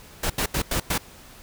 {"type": "noise bursts at uneven times", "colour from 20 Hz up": "pink", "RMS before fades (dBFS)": -24, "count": 5, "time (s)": [[0.23, 0.3], [0.38, 0.46], [0.54, 0.62], [0.71, 0.8], [0.9, 0.98]], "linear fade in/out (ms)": 5, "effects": ["pink hiss -47 dBFS RMS until 1.42 s"]}